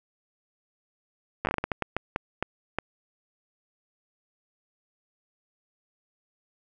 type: slowing click train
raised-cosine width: 0.5 ms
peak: -11 dBFS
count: 14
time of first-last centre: 1.45-2.786 s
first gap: 9 ms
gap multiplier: 1.36
effects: none